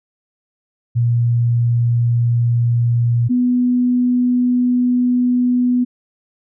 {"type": "tone pair in turn", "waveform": "sine", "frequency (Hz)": [118.7, 247.3], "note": ["A#2", "B3"], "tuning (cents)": [32, 3], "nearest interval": "octave + minor second", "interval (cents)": 1271, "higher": "second", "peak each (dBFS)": -12, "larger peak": "neither", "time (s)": [[0.95, 3.29], [3.29, 5.85]], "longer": "second", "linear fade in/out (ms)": 20, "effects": []}